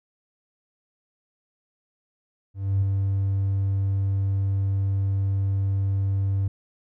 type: tone with ADSR envelope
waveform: triangle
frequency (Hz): 97.8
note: G2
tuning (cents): -4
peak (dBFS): -14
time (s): 2.54-6.48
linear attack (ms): 280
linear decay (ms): 10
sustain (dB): -4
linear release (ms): 5
effects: tanh soft clip ceiling -15 dBFS